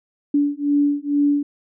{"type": "beating tone pair", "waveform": "sine", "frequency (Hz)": [287.2, 289.4], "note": ["D4", "D4"], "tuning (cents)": [-39, -25], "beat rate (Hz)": 2.2, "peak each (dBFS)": -19, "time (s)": [0.34, 1.43], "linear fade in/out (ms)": 5, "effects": []}